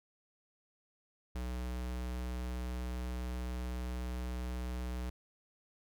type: tone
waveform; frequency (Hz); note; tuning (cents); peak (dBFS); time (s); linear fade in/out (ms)
square; 61.74; B1; 0; -37; 1.35-5.1; 5
effects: none